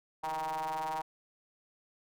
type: ring-modulated tone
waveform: square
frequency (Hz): 77.78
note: D#2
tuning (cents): 0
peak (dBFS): -31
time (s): 0.23-1.02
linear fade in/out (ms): 10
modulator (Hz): 866
effects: none